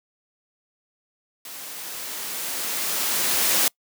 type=noise with level ramp; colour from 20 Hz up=white; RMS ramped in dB=-38 to -19 dBFS; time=1.45-3.68 s; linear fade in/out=2 ms; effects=noise-tail reverb RT60 0.1 s tail -26 dB re dry + high-pass 200 Hz 12 dB/octave